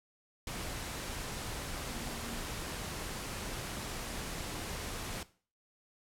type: tone in noise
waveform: sine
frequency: 233.1 Hz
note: A#3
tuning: in tune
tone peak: -47 dBFS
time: 1.89-2.41 s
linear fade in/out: 2 ms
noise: pink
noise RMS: -40 dBFS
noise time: 0.47-5.23 s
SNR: -10 dB
effects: noise-tail reverb RT60 0.4 s tail -17 dB re dry + low-pass 12000 Hz 12 dB/octave